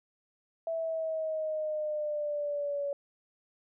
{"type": "exponential sweep", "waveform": "sine", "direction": "down", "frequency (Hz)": [659.3, 565], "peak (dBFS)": -30, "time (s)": [0.67, 2.93], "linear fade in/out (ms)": 2, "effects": []}